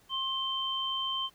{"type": "tone pair together", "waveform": "sine", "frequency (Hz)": [1063, 3113], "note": ["C6", "G7"], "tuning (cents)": [27, -13], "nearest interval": "octave + perfect fifth", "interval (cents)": 1860, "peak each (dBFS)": [-35, -31], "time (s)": [0.09, 1.3], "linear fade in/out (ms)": 50, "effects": ["pink hiss -63 dBFS RMS until 1.34 s"]}